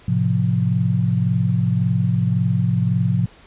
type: chord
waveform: sine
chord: F major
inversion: first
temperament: just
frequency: 109.13 / 130.96 / 174.61 Hz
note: A2 / C3 / F3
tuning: -14 / +2 / 0 cents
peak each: -20 dBFS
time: 0.08-3.26 s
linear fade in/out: 5 ms
effects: pink hiss -48 dBFS RMS until 3.46 s + resampled to 8000 Hz